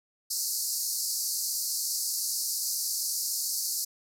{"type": "band-pass noise", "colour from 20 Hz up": "pink", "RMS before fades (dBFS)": -31, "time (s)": [0.3, 3.85], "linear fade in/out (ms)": 10, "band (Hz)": [4400, 15000], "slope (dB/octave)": 96, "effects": []}